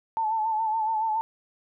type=tone with vibrato; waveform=sine; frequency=880 Hz; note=A5; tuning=in tune; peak=-23 dBFS; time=0.17-1.21 s; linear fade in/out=0 ms; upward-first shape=sine; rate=7.1 Hz; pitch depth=51 cents each way; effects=none